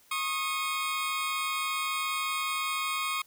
20% pulse tone pair together, 1089 / 1243.8 Hz, C#6 / D#6, -31 / -1 cents, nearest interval major second, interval 230 cents, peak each -27 dBFS, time 0.11-3.22 s, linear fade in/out 5 ms, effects white hiss -61 dBFS RMS until 3.26 s

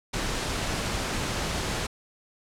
pink noise, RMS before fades -29 dBFS, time 0.13-1.87 s, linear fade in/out 10 ms, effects low-pass 8000 Hz 12 dB/octave

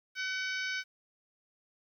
harmonic tone, 756 Hz, F#5, 37 cents sharp, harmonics 2 / 3 / 4 / 5 / 6 / 7 / 8, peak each -35 / -38 / -44 / -45 / -46 / -45 / -49 dBFS, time 0.15-0.84 s, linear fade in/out 50 ms, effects 11-bit

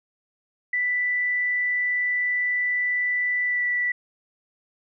sine tone with pitch glide, 1979 to 1963.1 Hz, B6 to B6, +3 to -11 cents, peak -21 dBFS, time 0.73-3.92 s, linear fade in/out 5 ms, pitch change -14 cents, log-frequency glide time 3.45-3.63 s, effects none

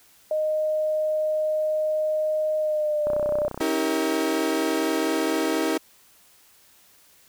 sine tone with pitch glide, 618 to 596.3 Hz, D#5 to D5, -12 to +26 cents, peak -21 dBFS, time 0.31-3.48 s, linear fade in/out 2 ms, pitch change -62 cents, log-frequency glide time 2.59-3.07 s
click train, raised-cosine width 1 ms, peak -18 dBFS, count 18, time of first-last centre 3.07-3.608 s, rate 31.6 Hz
35% pulse chord, C# diminished seventh, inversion none, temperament equal with one note detuned, 277.2 / 321.4 / 392 / 466.2 Hz, C#4 / E4 / G4 / Bb4, 0 / -44 / 0 / 0 cents, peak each -28 / -23 / -28 / -27 dBFS, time 3.6-5.78 s, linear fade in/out 10 ms
effects white hiss -56 dBFS RMS until 7.28 s

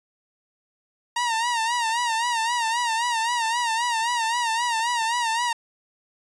sawtooth tone with vibrato, 932.3 Hz, A#5, in tune, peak -18 dBFS, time 1.16-5.53 s, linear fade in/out 5 ms, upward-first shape sine, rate 3.8 Hz, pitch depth 83 cents each way, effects resampled to 22050 Hz

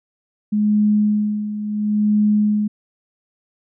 sine tone with tremolo, 210 Hz, G#3, 19 cents sharp, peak -12 dBFS, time 0.52-2.68 s, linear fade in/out 10 ms, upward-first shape sine, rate 0.72 Hz, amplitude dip 70%, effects none

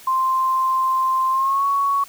sine tone with pitch glide, 1046.5 to 1115.2 Hz, C6 to C#6, 0 to +10 cents, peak -16 dBFS, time 0.07-2.04 s, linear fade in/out 5 ms, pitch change +110 cents, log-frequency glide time 1.3-1.65 s, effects white hiss -44 dBFS RMS until 2.08 s

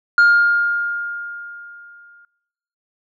sine tone with exponential decay, 1412 Hz, F6, 19 cents sharp, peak -5 dBFS, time 0.18-2.25 s, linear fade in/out 2 ms, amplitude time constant 450 ms, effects noise-tail reverb RT60 1.0 s tail -24 dB re dry + tanh soft clip ceiling -7 dBFS

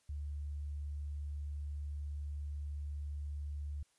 sine tone, 72.9 Hz, D2, 12 cents flat, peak -38 dBFS, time 0.09-3.83 s, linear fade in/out 5 ms, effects white hiss -74 dBFS RMS until 3.98 s + resampled to 24000 Hz

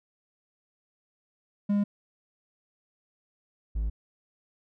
triangle tone pair in turn, 203.7 / 53.74 Hz, G#3 / A1, -33 / -40 cents, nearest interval octave + major seventh, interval 2307 cents, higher first, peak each -20 / -24 dBFS, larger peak first, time 1.69-1.84 / 3.75-3.9 s, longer neither, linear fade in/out 10 ms, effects none

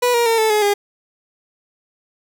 30% pulse tone with pitch steps, 490.5 / 472.7 / 455.5 / 439 / 423.1 / 407.7 Hz, B4 / A#4 / A#4 / A4 / G#4 / G#4, -12 / +24 / -40 / -4 / +32 / -32 cents, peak -11 dBFS, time 0.02-0.74 s, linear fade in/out 10 ms, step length 120 ms, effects none

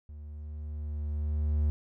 triangle tone with level ramp, 74.9 Hz, D2, 35 cents sharp, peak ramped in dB -40 to -21 dBFS, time 0.09-1.7 s, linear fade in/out 0 ms, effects none

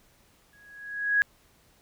sine tone with exponential growth, 1661.2 Hz, G#6, in tune, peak -17 dBFS, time 0.53-1.22 s, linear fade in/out 0 ms, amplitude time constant 150 ms, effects pink hiss -62 dBFS RMS until 1.81 s

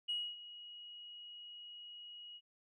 sine tone with ADSR envelope, 2900 Hz, F#7, 35 cents flat, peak -33 dBFS, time 0.08-2.41 s, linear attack 17 ms, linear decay 260 ms, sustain -16 dB, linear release 50 ms, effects tanh soft clip ceiling -30 dBFS

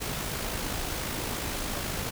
pink noise with amplitude modulation, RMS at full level -31 dBFS, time 0-2.11 s, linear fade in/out 20 ms, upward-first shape sine, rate 54.3 Hz, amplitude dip 35%, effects none

